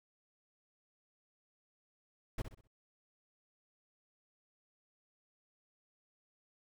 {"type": "noise with echo", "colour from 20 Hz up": "brown", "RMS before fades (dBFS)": -36, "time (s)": [2.38, 2.42], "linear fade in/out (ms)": 5, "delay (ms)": 64, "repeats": 4, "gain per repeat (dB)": -9, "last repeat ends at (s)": 2.676, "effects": []}